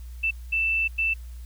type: tone bursts at uneven times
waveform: sine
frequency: 2658 Hz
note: E7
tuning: 14 cents sharp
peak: -21 dBFS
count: 3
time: 0.23-0.31 / 0.52-0.88 / 0.98-1.14 s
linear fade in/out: 10 ms
effects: added 60 Hz sine -36 dBFS peak until 1.45 s + white hiss -57 dBFS RMS until 1.45 s